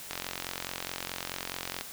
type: click train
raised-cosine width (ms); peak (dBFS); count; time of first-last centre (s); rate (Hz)
0.2; -16; 77; 0.11-1.81; 44.7
effects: white hiss -44 dBFS RMS until 1.92 s